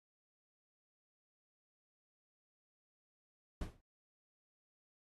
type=noise with exponential decay; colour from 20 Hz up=brown; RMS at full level=-36 dBFS; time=3.61-3.81 s; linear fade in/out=5 ms; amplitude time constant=43 ms; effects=AAC 32 kbps